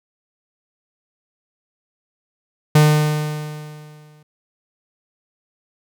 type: tone with exponential decay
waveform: 45% pulse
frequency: 151.4 Hz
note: D#3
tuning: 47 cents flat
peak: -8 dBFS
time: 2.75-4.23 s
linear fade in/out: 5 ms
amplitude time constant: 320 ms
effects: none